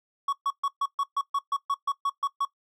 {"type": "tone bursts", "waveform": "triangle", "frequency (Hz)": 1118, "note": "C#6", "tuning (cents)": 14, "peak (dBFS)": -21, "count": 13, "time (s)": [0.28, 2.451], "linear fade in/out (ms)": 5, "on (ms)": 47, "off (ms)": 130, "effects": ["noise-tail reverb RT60 0.1 s tail -17 dB re dry"]}